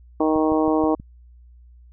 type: harmonic tone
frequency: 156.4 Hz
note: D#3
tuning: 9 cents sharp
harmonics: 2 / 3 / 4 / 5 / 6 / 7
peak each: -19 / -23 / -25 / -27 / -29 / -30 dBFS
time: 0.2-0.95 s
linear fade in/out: 5 ms
type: click train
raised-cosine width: 5 ms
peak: -23 dBFS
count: 5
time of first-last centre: 0.36-0.999 s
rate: 6.26 Hz
effects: added 60 Hz sine -45 dBFS peak until 1.92 s